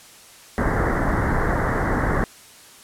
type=low-pass noise; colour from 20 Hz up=pink; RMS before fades=-21 dBFS; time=0.58-2.24 s; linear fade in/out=0 ms; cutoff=2000 Hz; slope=96 dB/octave; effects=white hiss -46 dBFS RMS until 2.83 s + low-pass 11000 Hz 12 dB/octave